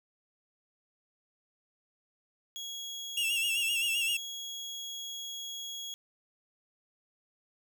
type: tone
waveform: 30% pulse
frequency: 3322 Hz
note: G#7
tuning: in tune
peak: -35 dBFS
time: 2.56-5.94 s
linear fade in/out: 0 ms
type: tone with vibrato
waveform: 45% pulse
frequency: 2752 Hz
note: F7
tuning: 26 cents flat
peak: -28 dBFS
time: 3.17-4.17 s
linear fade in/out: 5 ms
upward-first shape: sine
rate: 7.7 Hz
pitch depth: 70 cents each way
effects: none